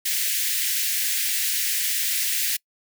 white high-pass noise, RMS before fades -24 dBFS, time 0.05-2.57 s, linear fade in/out 10 ms, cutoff 1700 Hz, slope 48 dB/octave, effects noise-tail reverb RT60 0.1 s tail -26 dB re dry

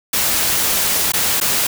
white noise with dropouts, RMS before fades -17 dBFS, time 0.13-1.67 s, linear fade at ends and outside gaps 5 ms, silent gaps 1.121-1.135 / 1.402-1.412 s, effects none

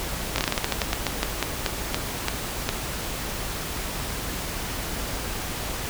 slowing click train, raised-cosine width 0.2 ms, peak -5 dBFS, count 18, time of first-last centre 0.36-2.69 s, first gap 22 ms, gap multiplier 1.2, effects added 50 Hz sine -38 dBFS peak until 5.89 s + pink hiss -31 dBFS RMS until 5.89 s

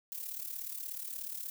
violet noise with amplitude modulation, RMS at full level -38 dBFS, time 0.12-1.5 s, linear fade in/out 0 ms, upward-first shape sine, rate 36.7 Hz, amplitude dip 70%, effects none

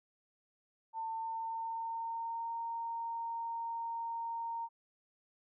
sine tone with pitch glide, 898 to 923.2 Hz, A5 to A#5, +35 to -17 cents, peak -36 dBFS, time 0.93-4.69 s, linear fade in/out 50 ms, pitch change +48 cents, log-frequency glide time 1.03-2.54 s, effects none

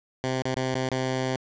10% pulse tone with dropouts, 130 Hz, C3, 11 cents flat, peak -17 dBFS, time 0.24-1.36 s, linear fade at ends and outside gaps 0 ms, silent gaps 0.421-0.454 / 0.543-0.564 / 0.741-0.753 / 0.889-0.917 s, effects resampled to 16000 Hz + 8-bit

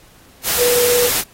sine tone in noise, 486.9 Hz, B4, 25 cents flat, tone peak -13 dBFS, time 0.57-1.1 s, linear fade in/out 50 ms, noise white, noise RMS -18 dBFS, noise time 0.43-1.24 s, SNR +2 dB, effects pink hiss -48 dBFS RMS until 1.33 s + AAC 48 kbps

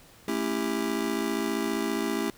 square chord, A dominant seventh, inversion none, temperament just, 220 / 275 / 330 / 396 Hz, A3 / C#4 / E4 / G4, 0 / -14 / +2 / +18 cents, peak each -33 dBFS, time 0.28-2.3 s, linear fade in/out 2 ms, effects pink hiss -54 dBFS RMS until 2.37 s

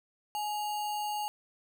sine tone with sample-and-hold, 838 Hz, G#5, 15 cents sharp, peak -31 dBFS, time 0.35-1.28 s, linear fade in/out 0 ms, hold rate 3675 Hz, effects none

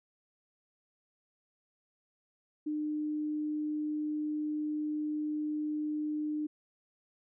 sine tone, 302.4 Hz, D#4, 49 cents flat, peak -31 dBFS, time 2.66-6.47 s, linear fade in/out 10 ms, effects none

